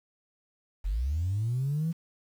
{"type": "linear sweep", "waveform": "sine", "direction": "up", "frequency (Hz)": [41.2, 169.1], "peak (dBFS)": -25, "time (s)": [0.84, 1.93], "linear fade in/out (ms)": 20, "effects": ["tanh soft clip ceiling -22 dBFS", "9-bit"]}